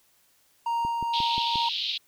triangle tone with tremolo, 932.3 Hz, A#5, in tune, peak -22 dBFS, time 0.66-1.69 s, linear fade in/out 5 ms, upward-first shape sine, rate 2.2 Hz, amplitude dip 25%
click train, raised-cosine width 3 ms, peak -24 dBFS, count 5, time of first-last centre 0.85-1.557 s, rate 5.66 Hz
pink band-pass noise, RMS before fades -30 dBFS, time 1.13-1.98 s, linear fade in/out 10 ms, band 3000 to 4200 Hz, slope 48 dB/octave
effects white hiss -64 dBFS RMS until 2.07 s

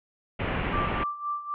pink low-pass noise, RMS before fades -29 dBFS, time 0.39-1.04 s, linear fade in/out 10 ms, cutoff 2900 Hz, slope 48 dB/octave
sine tone with tremolo, 1174.7 Hz, D6, in tune, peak -26 dBFS, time 0.73-1.54 s, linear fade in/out 0 ms, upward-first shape sine, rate 3.9 Hz, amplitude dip 75%
clicks, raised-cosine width 2 ms, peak -21 / -20 dBFS, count 2, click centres 0.757 / 0.802 s
effects none

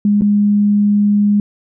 sine tone with dropouts, 205.7 Hz, G#3, 16 cents flat, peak -9 dBFS, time 0.05-1.4 s, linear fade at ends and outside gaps 2 ms, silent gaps 0.211-0.219 s, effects none

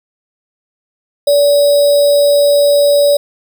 sine tone with sample-and-hold, 575 Hz, D5, 37 cents flat, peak -6 dBFS, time 1.27-3.17 s, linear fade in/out 5 ms, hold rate 4410 Hz, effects none

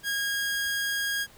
sawtooth tone, 1634 Hz, G#6, 29 cents flat, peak -23 dBFS, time 0.03-1.27 s, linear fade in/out 50 ms, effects pink hiss -54 dBFS RMS until 1.37 s

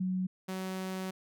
sine / sawtooth tone pair in turn, 185.2 / 187.79 Hz, F#3 / F#3, +2 / +26 cents, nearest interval unison, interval 24 cents, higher second, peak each -29 / -31 dBFS, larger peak first, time 0-0.27 / 0.48-1.11 s, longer second, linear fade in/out 10 ms, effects none

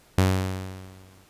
sawtooth tone with exponential decay, 94 Hz, F#2, 28 cents sharp, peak -12 dBFS, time 0.18-1.24 s, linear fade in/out 0 ms, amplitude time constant 230 ms, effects pink hiss -57 dBFS RMS until 1.29 s + resampled to 32000 Hz

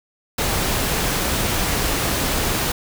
pink noise, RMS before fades -21 dBFS, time 0.38-2.72 s, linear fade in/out 5 ms, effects none

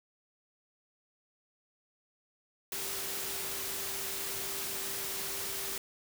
sine tone in noise, 390.8 Hz, G4, 5 cents flat, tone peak -48 dBFS, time 2.72-5.78 s, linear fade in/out 2 ms, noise white, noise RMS -37 dBFS, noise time 2.72-5.78 s, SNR -14 dB, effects none

